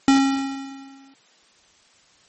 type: tone with exponential decay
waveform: square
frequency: 272 Hz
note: C#4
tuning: 33 cents flat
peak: -11 dBFS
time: 0.08-1.14 s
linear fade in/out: 1 ms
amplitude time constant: 230 ms
effects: white hiss -56 dBFS RMS until 2.28 s + MP3 32 kbps